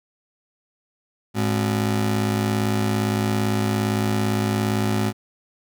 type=ring-modulated tone; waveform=30% pulse; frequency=159 Hz; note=D#3; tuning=38 cents sharp; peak=-14 dBFS; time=1.34-5.13 s; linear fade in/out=50 ms; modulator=50.7 Hz; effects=none